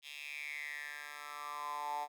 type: tone with high-pass filter sweep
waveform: 10% pulse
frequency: 146.83 Hz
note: D3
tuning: in tune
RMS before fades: -43 dBFS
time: 0.02-2.08 s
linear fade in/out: 50 ms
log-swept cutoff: 3000 to 800 Hz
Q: 7.8
effects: none